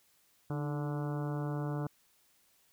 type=harmonic tone with a mistuned harmonic; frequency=145.8 Hz; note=D3; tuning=12 cents flat; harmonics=1 / 2 / 3 / 4 / 5 / 6 / 7 / 8 / 9 / 10; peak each=-34 / -40 / -44 / -46 / -48 / -50 / -51 / -52 / -53 / -54 dBFS; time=0.5-1.87 s; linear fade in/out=2 ms; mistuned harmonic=2; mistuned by=+55 cents; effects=white hiss -69 dBFS RMS until 2.72 s